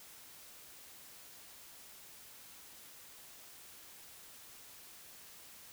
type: silence
effects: white hiss -55 dBFS RMS until 5.72 s